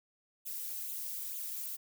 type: noise with flanger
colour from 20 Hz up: violet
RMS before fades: -40 dBFS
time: 0.45-1.77 s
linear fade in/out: 20 ms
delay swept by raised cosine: 0.28 to 3.08 ms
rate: 2.2 Hz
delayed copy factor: +0.95
effects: none